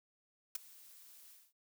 blue noise with ADSR envelope, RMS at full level -34 dBFS, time 0.55-1.53 s, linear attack 4 ms, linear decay 13 ms, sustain -24 dB, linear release 230 ms, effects none

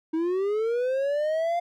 triangle linear sweep, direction up, 313.9 to 701 Hz, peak -21 dBFS, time 0.13-1.6 s, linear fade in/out 10 ms, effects none

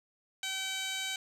15% pulse tone with band-pass filter, 767 Hz, G5, 38 cents flat, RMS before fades -36 dBFS, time 0.43-1.16 s, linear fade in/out 2 ms, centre 4800 Hz, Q 1.4, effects none

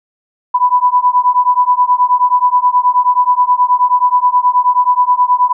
sine beating tone pair, 987.8 / 997.2 Hz, B5 / B5, 0 / +16 cents, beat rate 9.4 Hz, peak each -11 dBFS, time 0.54-5.53 s, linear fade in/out 10 ms, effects none

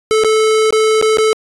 square tone with dropouts, 436.3 Hz, A4, 15 cents flat, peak -10 dBFS, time 0.11-1.33 s, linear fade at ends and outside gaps 0 ms, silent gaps 0.237-0.246 / 0.706-0.726 / 1.014-1.025 / 1.172-1.184 s, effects resampled to 24000 Hz

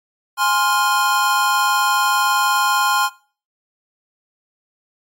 square chord, F minor, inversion first, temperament equal with one note detuned, 830.6 / 1046.5 / 1406.6 Hz, Ab5 / C6 / F6, 0 / 0 / +12 cents, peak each -21 / -18 / -20 dBFS, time 0.37-3.1 s, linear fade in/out 50 ms, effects noise-tail reverb RT60 0.4 s tail -20 dB re dry + MP3 64 kbps

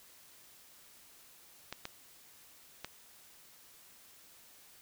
clicks, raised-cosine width 0.2 ms, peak -22 dBFS, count 3, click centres 1.726 / 1.854 / 2.846 s, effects white hiss -59 dBFS RMS until 4.81 s

